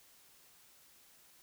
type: silence
effects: white hiss -63 dBFS RMS until 1.42 s